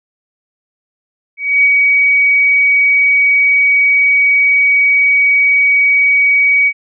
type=tone with ADSR envelope; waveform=sine; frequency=2261 Hz; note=C#7; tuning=34 cents sharp; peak=-5 dBFS; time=1.37-6.73 s; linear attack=270 ms; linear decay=39 ms; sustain=-2 dB; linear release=59 ms; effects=none